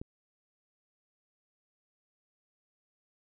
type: click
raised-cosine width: 3 ms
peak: -27 dBFS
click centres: 0.015 s
effects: none